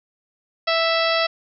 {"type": "harmonic tone", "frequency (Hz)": 659.3, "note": "E5", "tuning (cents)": 0, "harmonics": [1, 2, 3, 4, 5, 6, 7, 8], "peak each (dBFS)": [-21, -24, -26, -27, -28, -29, -29, -30], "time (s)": [0.67, 1.27], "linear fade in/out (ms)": 10, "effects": []}